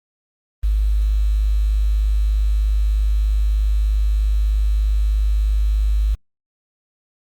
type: tone with quantisation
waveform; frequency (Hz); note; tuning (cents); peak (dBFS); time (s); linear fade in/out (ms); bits
sine; 51.6; G#1; -10; -14; 0.63-6.15; 10; 7
effects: Opus 24 kbps